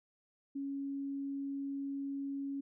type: tone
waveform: sine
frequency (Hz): 277.2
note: C#4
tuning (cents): 0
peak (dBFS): -36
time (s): 0.55-2.61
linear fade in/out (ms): 10
effects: none